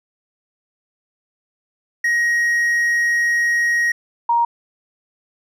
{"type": "tone pair in turn", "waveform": ["triangle", "sine"], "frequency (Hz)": [1886, 939.5], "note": ["A#6", "A#5"], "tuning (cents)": [20, 13], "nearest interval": "octave", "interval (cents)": 1207, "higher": "first", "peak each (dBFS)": -13, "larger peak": "neither", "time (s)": [[2.04, 3.92], [4.29, 4.45]], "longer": "first", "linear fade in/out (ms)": 5, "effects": []}